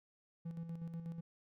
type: tone with tremolo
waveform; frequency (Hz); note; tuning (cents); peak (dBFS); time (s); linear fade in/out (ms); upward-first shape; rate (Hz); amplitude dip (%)
triangle; 166.7; E3; +20; -38; 0.45-1.21; 10; square; 8.2; 50
effects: none